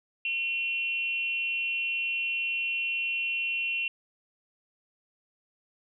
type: tone with frequency modulation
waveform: sine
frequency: 2729 Hz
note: F7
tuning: 41 cents flat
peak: -27 dBFS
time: 0.25-3.88 s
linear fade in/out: 2 ms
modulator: 290 Hz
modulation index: 0.47
effects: none

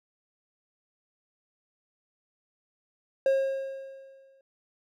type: tone with exponential decay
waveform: triangle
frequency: 539 Hz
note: C#5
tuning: 49 cents flat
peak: -17 dBFS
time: 3.26-4.41 s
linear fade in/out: 2 ms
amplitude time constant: 250 ms
effects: none

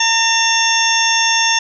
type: harmonic tone with a mistuned harmonic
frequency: 910 Hz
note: A#5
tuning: 42 cents flat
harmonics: 1 / 2 / 3 / 4 / 6 / 7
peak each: -19 / -19 / -19 / -19 / -19 / -19 dBFS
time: 0-1.59 s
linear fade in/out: 5 ms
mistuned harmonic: 4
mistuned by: -58 cents
effects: none

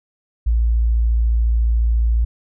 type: tone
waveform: sine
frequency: 57.1 Hz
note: A#1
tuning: 35 cents flat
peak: -13 dBFS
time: 0.46-2.25 s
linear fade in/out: 10 ms
effects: none

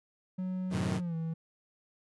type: tone with pitch glide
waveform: triangle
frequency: 185 to 162.92 Hz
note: F#3 to E3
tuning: 0 to -20 cents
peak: -30 dBFS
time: 0.38-1.34 s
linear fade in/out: 10 ms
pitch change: -220 cents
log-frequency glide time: 0.96-1.15 s
type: chord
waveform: sawtooth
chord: F# diminished seventh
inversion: none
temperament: equal with one note detuned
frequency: 92.5 / 110 / 128.49 / 155.56 Hz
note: F#2 / A2 / C3 / Eb3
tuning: 0 / 0 / -31 / 0 cents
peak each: -33 dBFS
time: 0.7-1.01 s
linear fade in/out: 50 ms
effects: resampled to 24000 Hz

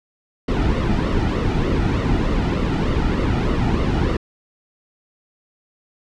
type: noise with flanger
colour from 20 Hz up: brown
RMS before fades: -19 dBFS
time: 0.48-4.17 s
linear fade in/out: 5 ms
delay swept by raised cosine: 1.2 to 1.9 ms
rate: 3.3 Hz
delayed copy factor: -0.6
effects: low-pass 4000 Hz 12 dB/octave

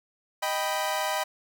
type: chord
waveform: sawtooth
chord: Eb augmented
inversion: none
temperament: equal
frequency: 622.3 / 784 / 987.8 Hz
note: Eb5 / G5 / B5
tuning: 0 / 0 / 0 cents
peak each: -27 dBFS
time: 0.42-1.24 s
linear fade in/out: 10 ms
effects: none

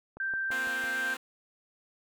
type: click train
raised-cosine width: 1 ms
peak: -31 dBFS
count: 5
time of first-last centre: 0.17-0.84 s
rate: 5.97 Hz
type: tone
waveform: sine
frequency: 1568 Hz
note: G6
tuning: in tune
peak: -29 dBFS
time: 0.2-1.14 s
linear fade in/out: 2 ms
type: chord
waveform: 5% pulse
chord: Bb suspended second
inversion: none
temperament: equal with one note detuned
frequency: 234.6 / 261.6 / 349.2 Hz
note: Bb3 / C4 / F4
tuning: +11 / 0 / 0 cents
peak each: -31 / -28 / -32 dBFS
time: 0.51-1.17 s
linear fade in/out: 5 ms
effects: none

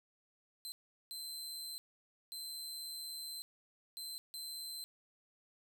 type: tone bursts at uneven times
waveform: sawtooth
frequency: 4089 Hz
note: C8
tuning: 41 cents flat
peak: -40 dBFS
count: 5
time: 0.65-0.72 / 1.11-1.78 / 2.32-3.42 / 3.97-4.18 / 4.34-4.84 s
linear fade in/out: 0 ms
effects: none

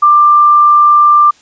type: tone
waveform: sine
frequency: 1186 Hz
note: D6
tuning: 17 cents sharp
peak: -3 dBFS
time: 0.02-1.31 s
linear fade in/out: 10 ms
effects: white hiss -46 dBFS RMS until 1.41 s + resampled to 16000 Hz

